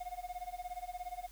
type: tone with tremolo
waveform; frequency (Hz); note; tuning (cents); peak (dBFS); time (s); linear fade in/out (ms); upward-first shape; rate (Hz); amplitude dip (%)
triangle; 720; F#5; -47; -35; 0-1.27; 10; sine; 17; 95
effects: added 41 Hz sine -54 dBFS peak until 1.31 s + white hiss -60 dBFS RMS until 1.31 s

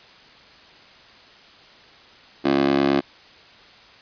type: tone with high-pass filter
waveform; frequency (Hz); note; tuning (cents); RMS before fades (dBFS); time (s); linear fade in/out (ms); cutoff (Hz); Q
15% pulse; 69.3; C#2; 0; -19; 2.44-3.01; 20; 330; 2.8
effects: white hiss -48 dBFS RMS until 4.01 s + resampled to 11025 Hz

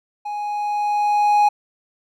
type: tone with level ramp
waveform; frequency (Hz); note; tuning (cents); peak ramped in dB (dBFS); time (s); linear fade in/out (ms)
triangle; 830.6; G#5; 0; -23 to -9; 0.25-1.49; 10
effects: none

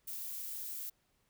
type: noise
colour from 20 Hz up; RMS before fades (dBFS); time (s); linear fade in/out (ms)
violet; -42; 0.07-0.9; 10
effects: pink hiss -75 dBFS RMS until 1.29 s

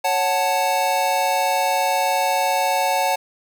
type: chord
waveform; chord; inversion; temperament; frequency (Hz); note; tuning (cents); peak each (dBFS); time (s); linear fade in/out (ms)
square; F# minor; second; equal; 554.4 / 740 / 880; C#5 / F#5 / A5; 0 / 0 / 0; -25 / -22 / -22; 0.04-3.16; 10
effects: none

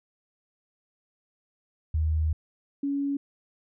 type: tone pair in turn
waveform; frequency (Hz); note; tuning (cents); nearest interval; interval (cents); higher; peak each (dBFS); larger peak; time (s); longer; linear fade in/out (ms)
sine; 78.4 / 280.9; D#2 / C#4; +14 / +23; octave + minor seventh; 2209; second; -22 / -25; first; 1.94-2.33 / 2.83-3.17; first; 5
effects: none

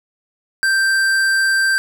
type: tone with hard clipping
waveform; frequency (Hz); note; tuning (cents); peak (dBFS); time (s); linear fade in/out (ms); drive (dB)
sine; 1569; G6; +1; -15; 0.63-1.78; 0; 13
effects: none

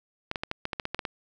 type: clicks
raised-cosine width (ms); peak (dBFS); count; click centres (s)
0.3; -14; 11; 0.314 / 0.358 / 0.435 / 0.514 / 0.654 / 0.732 / 0.798 / 0.854 / 0.946 / 0.992 / 1.052
effects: none

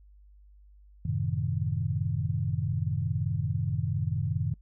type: chord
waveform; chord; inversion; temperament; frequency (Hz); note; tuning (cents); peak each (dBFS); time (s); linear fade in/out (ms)
sine; F# diminished seventh; none; equal; 92.5 / 110 / 130.81 / 155.56; F#2 / A2 / C3 / Eb3; 0 / 0 / 0 / 0; -32; 1.05-4.54; 5
effects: noise-tail reverb RT60 0.1 s tail -26 dB re dry + added 50 Hz sine -52 dBFS peak until 4.61 s

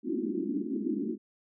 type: band-pass noise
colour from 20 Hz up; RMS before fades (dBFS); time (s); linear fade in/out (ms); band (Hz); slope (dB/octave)
white; -32; 0.03-1.18; 50; 200 to 370; 96
effects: none

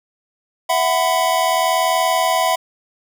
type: chord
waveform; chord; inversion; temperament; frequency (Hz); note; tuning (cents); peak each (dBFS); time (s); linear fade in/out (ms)
square; E suspended second; none; equal with one note detuned; 659.3 / 740 / 1003.3; E5 / F#5 / B5; 0 / 0 / +27; -20; 0.69-2.56; 10
effects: none

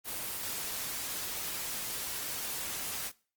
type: noise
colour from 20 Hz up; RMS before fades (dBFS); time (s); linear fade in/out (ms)
white; -37; 0.04-3.12; 50
effects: noise-tail reverb RT60 0.4 s tail -22 dB re dry + Opus 24 kbps

